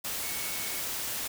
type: tone in noise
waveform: sine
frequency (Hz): 2217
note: C#7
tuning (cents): 0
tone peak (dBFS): -43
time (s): 0.22-0.81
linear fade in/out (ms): 10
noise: white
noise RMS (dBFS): -34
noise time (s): 0.04-1.28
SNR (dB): -12
effects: none